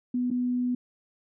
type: tone with dropouts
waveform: sine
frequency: 247.5 Hz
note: B3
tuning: 4 cents sharp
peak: -24 dBFS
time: 0.14-0.75 s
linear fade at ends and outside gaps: 5 ms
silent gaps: 0.304-0.311 s
effects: none